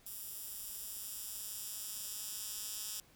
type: tone with high-pass filter sweep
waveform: 10% pulse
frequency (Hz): 213.1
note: G#3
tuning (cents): +45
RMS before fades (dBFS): -44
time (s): 0.06-3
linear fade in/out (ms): 2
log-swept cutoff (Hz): 11000 to 6400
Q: 0.86
effects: pink hiss -65 dBFS RMS until 3.15 s